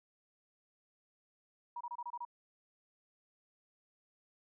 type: tone bursts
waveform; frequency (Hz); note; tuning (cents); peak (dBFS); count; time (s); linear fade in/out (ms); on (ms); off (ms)
sine; 958; A#5; +47; -39; 7; 1.76-2.251; 5; 47; 27
effects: none